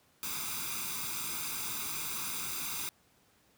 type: noise with comb filter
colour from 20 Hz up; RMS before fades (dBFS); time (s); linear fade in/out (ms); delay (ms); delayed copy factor
white; -37; 0.23-2.89; 0; 0.82; +0.8
effects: pink hiss -67 dBFS RMS until 3.57 s + high-pass 80 Hz 12 dB/octave